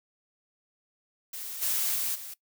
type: noise with level steps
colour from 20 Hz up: blue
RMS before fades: -38 / -28 / -30 / -41 dBFS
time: 1.33-2.34 s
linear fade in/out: 5 ms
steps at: 1.61 / 1.94 / 2.14 s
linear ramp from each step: 20 ms
effects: noise-tail reverb RT60 0.1 s tail -20 dB re dry